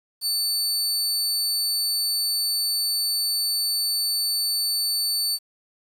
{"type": "tone", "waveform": "sawtooth", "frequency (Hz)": 4500, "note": "C#8", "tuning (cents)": 25, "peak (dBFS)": -19, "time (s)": [0.21, 5.39], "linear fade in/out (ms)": 50, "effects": ["8-bit"]}